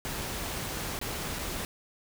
pink noise with dropouts, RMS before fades -35 dBFS, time 0.05-1.65 s, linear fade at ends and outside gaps 0 ms, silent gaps 0.99-1.014 / 1.387-1.391 s, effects none

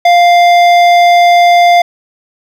sine tone with hard clipping, 698.5 Hz, F5, in tune, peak -5 dBFS, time 0.05-1.82 s, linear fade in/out 5 ms, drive 12 dB, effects none

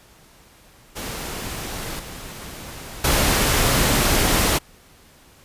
pink noise with level steps, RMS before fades -30 / -36 / -18 dBFS, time 0.95-4.59 s, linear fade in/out 20 ms, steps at 1.99 / 3.04 s, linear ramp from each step 5 ms, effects pink hiss -51 dBFS RMS until 5.44 s + resampled to 32000 Hz

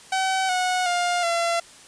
sawtooth tone with pitch steps, 761 / 733 / 705.9 / 679.9 Hz, F#5 / F#5 / F5 / F5, +48 / -16 / +18 / -47 cents, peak -17 dBFS, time 0.12-1.6 s, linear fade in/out 5 ms, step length 370 ms, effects white hiss -47 dBFS RMS until 1.87 s + resampled to 22050 Hz

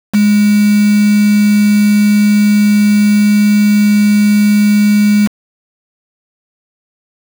sine tone with quantisation, 207.7 Hz, G#3, in tune, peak -6 dBFS, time 0.13-5.28 s, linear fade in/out 20 ms, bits 3, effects none

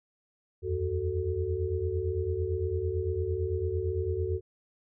sine tone cluster, 81.5 / 90.4 / 374.6 / 441.9 Hz, E2 / F#2 / F#4 / A4, -19 / -40 / +21 / +7 cents, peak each -34 / -32 / -32 / -35 dBFS, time 0.62-4.41 s, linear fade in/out 50 ms, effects none

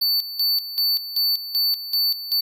square tone with tremolo, 4500 Hz, C#8, 25 cents sharp, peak -18 dBFS, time 0.01-2.41 s, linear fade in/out 10 ms, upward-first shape square, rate 2.6 Hz, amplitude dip 75%, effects none

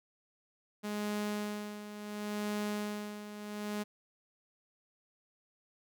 sawtooth tone with tremolo, 208.5 Hz, G#3, 7 cents sharp, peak -29 dBFS, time 0.83-3.84 s, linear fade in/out 20 ms, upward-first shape sine, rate 0.71 Hz, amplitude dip 70%, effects none

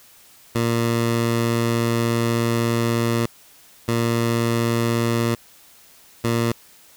15% pulse tone bursts at uneven times, 116.54 Hz, A#2, in tune, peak -12 dBFS, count 3, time 0.55-3.26 / 3.88-5.35 / 6.24-6.52 s, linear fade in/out 5 ms, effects white hiss -50 dBFS RMS until 6.96 s

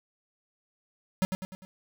square tone with echo, 188.3 Hz, F#3, 31 cents sharp, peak -23 dBFS, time 1.22-1.25 s, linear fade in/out 0 ms, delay 100 ms, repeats 4, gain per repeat -6 dB, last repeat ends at 1.65 s, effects none

